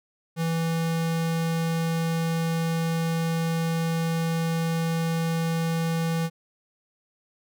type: tone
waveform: square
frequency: 164.7 Hz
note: E3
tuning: 1 cent flat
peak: -24 dBFS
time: 0.36-6.3 s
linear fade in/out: 50 ms
effects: none